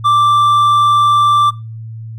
sine tone with hard clipping, 1174.7 Hz, D6, in tune, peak -9 dBFS, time 0.04-1.51 s, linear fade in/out 20 ms, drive 5 dB, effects noise-tail reverb RT60 0.3 s tail -21 dB re dry + added 112 Hz sine -25 dBFS peak until 2.18 s

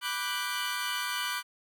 20% pulse chord, G major seventh, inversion first, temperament equal with one note detuned, 987.8 / 1174.7 / 1480 / 1580.7 Hz, B5 / D6 / F#6 / G6, 0 / 0 / 0 / +14 cents, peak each -32 / -31 / -30 / -34 dBFS, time 0.01-1.43 s, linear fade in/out 50 ms, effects none

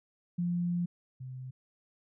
sine tone pair in turn, 174.61 / 128.94 Hz, F3 / C3, 0 / -25 cents, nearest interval perfect fourth, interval 525 cents, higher first, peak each -28 / -39 dBFS, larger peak first, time 0.38-0.86 / 1.2-1.51 s, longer first, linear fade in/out 10 ms, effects none

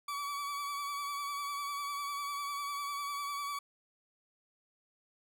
40% pulse tone with vibrato, 1143 Hz, D6, 47 cents flat, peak -35 dBFS, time 0.08-3.59 s, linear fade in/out 5 ms, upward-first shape triangle, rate 10 Hz, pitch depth 37 cents each way, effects none

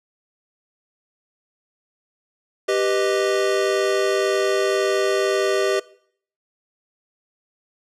square chord, G augmented, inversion none, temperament equal, 392 / 493.9 / 622.3 Hz, G4 / B4 / D#5, 0 / 0 / 0 cents, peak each -21 / -25 / -24 dBFS, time 2.68-5.8 s, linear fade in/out 10 ms, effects noise-tail reverb RT60 0.6 s tail -21 dB re dry + low-pass 8000 Hz 12 dB/octave

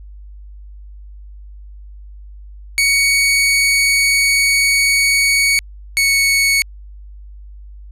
sawtooth tone pair in turn, 2236 / 2219 Hz, C#7 / C#7, +14 / +1 cents, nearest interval unison, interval 13 cents, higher first, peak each -8 dBFS, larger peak neither, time 2.78-5.59 / 5.97-6.62 s, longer first, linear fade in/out 0 ms, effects added 50 Hz sine -33 dBFS peak until 7.91 s + resampled to 32000 Hz

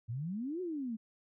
sine exponential two-way sweep, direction up then down, 107.9 to 376.5 to 212.8 Hz, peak -35 dBFS, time 0.08-0.97 s, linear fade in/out 20 ms, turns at 0.61 s, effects none

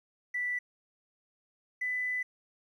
triangle tone pair in turn, 1972 / 1998.4 Hz, B6 / B6, -3 / +20 cents, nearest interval unison, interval 23 cents, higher second, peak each -26 dBFS, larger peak neither, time 0.34-0.59 / 1.81-2.23 s, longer second, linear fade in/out 10 ms, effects tanh soft clip ceiling -28 dBFS

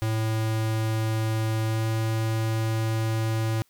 square tone with pitch glide, 110.6 to 111.43 Hz, A2 to A2, +9 to +22 cents, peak -24 dBFS, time 0.02-3.62 s, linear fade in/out 0 ms, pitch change +13 cents, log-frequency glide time 1.65-1.85 s, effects white hiss -65 dBFS RMS until 3.69 s

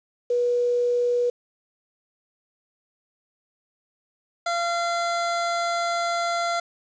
sine / 25% pulse tone pair in turn, 485.5 / 686.6 Hz, B4 / F5, -30 / -30 cents, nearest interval tritone, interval 600 cents, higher second, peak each -19 dBFS, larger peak neither, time 0.3-1.3 / 4.46-6.6 s, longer second, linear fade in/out 5 ms, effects resampled to 16000 Hz + 8-bit

